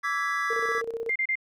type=chord; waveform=triangle; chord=E dominant seventh; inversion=third; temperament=equal with one note detuned; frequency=1156.5 / 1318.5 / 1661.2 / 1975.5 Hz; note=D6 / E6 / G#6 / B6; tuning=-27 / 0 / 0 / 0 cents; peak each=-28 / -32 / -29 / -29 dBFS; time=0.03-0.82 s; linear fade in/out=20 ms
type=tone with tremolo; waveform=sine; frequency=458.4 Hz; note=A#4; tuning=29 cents flat; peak=-27 dBFS; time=0.5-1.1 s; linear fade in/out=5 ms; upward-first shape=square; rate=16 Hz; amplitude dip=65%
type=tone bursts; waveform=sine; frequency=2100 Hz; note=C7; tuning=6 cents sharp; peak=-23 dBFS; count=3; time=1.09-1.355 s; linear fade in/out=5 ms; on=67 ms; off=32 ms
effects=none